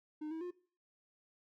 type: tone with pitch steps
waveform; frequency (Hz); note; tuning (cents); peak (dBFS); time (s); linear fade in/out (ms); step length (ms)
triangle; 305 / 322 / 355.8; D#4 / E4 / F4; -34 / -41 / +32; -37; 0.21-0.51; 10; 100
effects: noise-tail reverb RT60 0.4 s tail -18 dB re dry